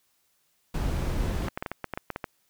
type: noise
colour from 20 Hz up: brown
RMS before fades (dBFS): -28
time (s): 0.74-1.49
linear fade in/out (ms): 5
type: clicks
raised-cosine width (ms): 0.5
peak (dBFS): -16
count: 11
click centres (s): 1.483 / 1.575 / 1.625 / 1.662 / 1.716 / 1.843 / 1.937 / 1.975 / 2.103 / 2.161 / 2.242
effects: white hiss -70 dBFS RMS until 2.49 s